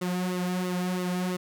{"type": "tone with flanger", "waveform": "sawtooth", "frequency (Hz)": 181.1, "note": "F#3", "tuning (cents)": -37, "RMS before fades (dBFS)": -29, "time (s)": [0.01, 1.37], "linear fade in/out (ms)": 10, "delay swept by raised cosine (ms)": [1.2, 3.6], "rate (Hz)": 3, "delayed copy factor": -0.7, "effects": []}